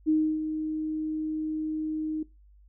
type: tone with ADSR envelope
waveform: sine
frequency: 311.1 Hz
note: D#4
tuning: in tune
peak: -19 dBFS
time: 0.06-2.23 s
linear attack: 29 ms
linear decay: 300 ms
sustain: -9 dB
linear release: 5 ms
effects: noise-tail reverb RT60 0.2 s tail -19 dB re dry + added 50 Hz sine -53 dBFS peak until 2.68 s